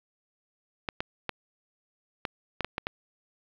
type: clicks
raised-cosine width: 0.3 ms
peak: -13 dBFS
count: 8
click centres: 0.888 / 1.005 / 1.293 / 2.252 / 2.607 / 2.646 / 2.781 / 2.869 s
effects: low-pass 4000 Hz 12 dB/octave + 8-bit